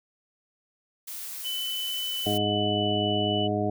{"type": "noise", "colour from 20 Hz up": "blue", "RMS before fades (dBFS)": -37, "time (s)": [1.07, 2.38], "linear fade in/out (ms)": 10}
{"type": "tone with pitch glide", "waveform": "sine", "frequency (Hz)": [3008, 2970], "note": ["F#7", "F#7"], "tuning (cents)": [28, 6], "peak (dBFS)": -29, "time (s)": [1.44, 3.48], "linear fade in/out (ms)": 20, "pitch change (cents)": -22, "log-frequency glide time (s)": [1.82, 3.02]}
{"type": "harmonic tone", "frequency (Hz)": 103.83, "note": "G#2", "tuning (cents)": 0, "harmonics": [1, 2, 3, 4, 6, 7], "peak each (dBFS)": [-31, -31, -31, -31, -31, -31], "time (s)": [2.26, 3.7], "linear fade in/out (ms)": 5}
{"effects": []}